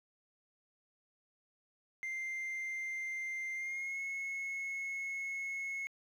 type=tone with pitch glide; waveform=sine; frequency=2093 to 2182 Hz; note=C7 to C#7; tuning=0 to -28 cents; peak=-34 dBFS; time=2.03-5.87 s; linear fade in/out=0 ms; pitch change=+72 cents; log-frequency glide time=3.55-4 s; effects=tanh soft clip ceiling -36 dBFS + 11-bit